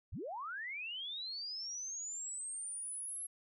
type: linear sweep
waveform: sine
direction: up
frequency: 38 to 11210 Hz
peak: -40 dBFS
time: 0.12-3.27 s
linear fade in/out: 10 ms
effects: none